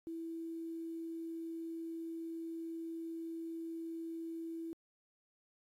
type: tone with quantisation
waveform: sine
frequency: 329.6 Hz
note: E4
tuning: in tune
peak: -40 dBFS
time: 0.07-4.73 s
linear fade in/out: 0 ms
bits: 11
effects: AAC 48 kbps